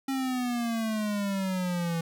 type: exponential sweep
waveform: square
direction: down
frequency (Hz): 271.3 to 164.81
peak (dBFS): -28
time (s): 0.08-2.01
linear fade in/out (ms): 5
effects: none